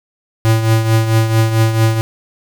square tone with tremolo, 111.9 Hz, A2, 30 cents sharp, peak -8 dBFS, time 0.45-2.01 s, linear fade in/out 0 ms, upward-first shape triangle, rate 4.5 Hz, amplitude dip 65%, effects none

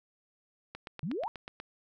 click train, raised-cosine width 0.3 ms, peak -25 dBFS, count 8, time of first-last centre 0.75-1.601 s, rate 8.23 Hz
sine exponential sweep, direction up, 134.7 to 987.8 Hz, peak -32 dBFS, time 1.03-1.28 s, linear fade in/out 0 ms
effects none

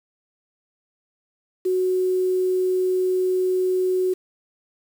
sine tone with quantisation, 370 Hz, F#4, in tune, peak -18 dBFS, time 1.65-4.14 s, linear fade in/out 10 ms, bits 7, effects none

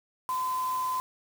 sine tone in noise, 1022 Hz, C6, 41 cents flat, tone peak -27 dBFS, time 0.29-1 s, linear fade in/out 0 ms, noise white, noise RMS -44 dBFS, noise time 0.29-1 s, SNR +14 dB, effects none

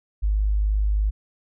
sine tone, 51.5 Hz, G#1, 14 cents flat, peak -18 dBFS, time 0.22-1.11 s, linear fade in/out 20 ms, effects none

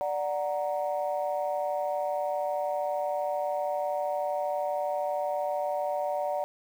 sine chord, D augmented, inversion none, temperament equal, 587.3 / 740 / 932.3 Hz, D5 / F#5 / A#5, 0 / 0 / 0 cents, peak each -29 / -31 / -35 dBFS, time 0.01-6.44 s, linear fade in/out 0 ms, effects tanh soft clip ceiling -19 dBFS + 9-bit

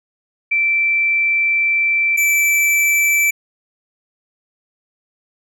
sine / square tone pair in turn, 2337 / 2324 Hz, D7 / D7, -9 / -19 cents, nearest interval unison, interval 10 cents, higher first, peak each -13 dBFS, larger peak neither, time 0.51-2.17 / 2.17-3.31 s, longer first, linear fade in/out 10 ms, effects none

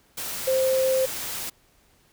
sine tone in noise, 524 Hz, C5, 2 cents sharp, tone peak -19 dBFS, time 0.47-1.06 s, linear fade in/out 10 ms, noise white, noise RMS -32 dBFS, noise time 0.17-1.5 s, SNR +10 dB, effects pink hiss -61 dBFS RMS until 2.12 s

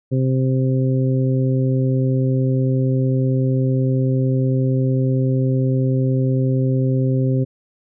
harmonic tone, 130.81 Hz, C3, in tune, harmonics 1 / 2 / 3 / 4, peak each -16 / -22 / -26 / -28 dBFS, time 0.11-7.45 s, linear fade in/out 20 ms, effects none

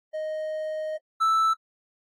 triangle tone pair in turn, 622.3 / 1318.6 Hz, D#5 / E6, 0 / 0 cents, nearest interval octave + minor second, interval 1300 cents, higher second, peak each -26 / -17 dBFS, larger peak second, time 0.13-0.98 / 1.2-1.54 s, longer first, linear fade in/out 20 ms, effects AAC 32 kbps

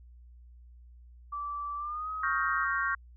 sine tone with pitch glide, 1162 to 1267.2 Hz, D6 to D#6, -19 to +31 cents, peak -33 dBFS, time 1.32-2.65 s, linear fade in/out 10 ms, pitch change +150 cents, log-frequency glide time 1.77-2.1 s
sine chord, G half-diminished seventh, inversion second, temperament equal, 1108.7 / 1396.9 / 1568 / 1864.7 Hz, Db6 / F6 / G6 / Bb6, 0 / 0 / 0 / 0 cents, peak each -32 / -33 / -32 / -35 dBFS, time 2.23-2.95 s, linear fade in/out 5 ms
effects added 60 Hz sine -50 dBFS peak until 3.16 s

